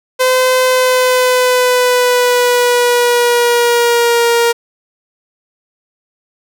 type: tone with pitch glide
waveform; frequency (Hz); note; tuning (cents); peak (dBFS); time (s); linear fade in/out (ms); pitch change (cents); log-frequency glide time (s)
sawtooth; 512 to 469.5; C5 to A#4; -38 to +12; -5; 0.19-4.53; 20; -150; 0.66-4.27
effects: none